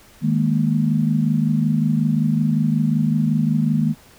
sine chord, D# suspended fourth, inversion none, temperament equal, 155.56 / 207.7 / 233.1 Hz, D#3 / G#3 / A#3, 0 / 0 / 0 cents, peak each -19 / -21 / -20 dBFS, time 0.21-3.95 s, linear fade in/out 50 ms, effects pink hiss -49 dBFS RMS until 4.18 s

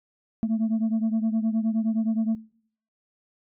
sine beating tone pair, 220 / 229.6 Hz, A3 / A#3, 0 / -26 cents, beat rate 9.6 Hz, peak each -22 / -24 dBFS, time 0.43-2.35 s, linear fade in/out 0 ms, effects noise-tail reverb RT60 0.6 s tail -23 dB re dry + tanh soft clip ceiling -19 dBFS

